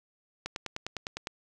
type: click train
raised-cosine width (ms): 0.2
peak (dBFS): -17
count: 9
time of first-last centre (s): 0.46-1.271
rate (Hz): 9.86
effects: none